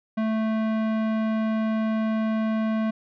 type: tone with tanh clipping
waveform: sine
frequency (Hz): 220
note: A3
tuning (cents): 0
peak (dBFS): -24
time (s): 0.17-2.91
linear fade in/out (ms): 10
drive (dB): 18
effects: none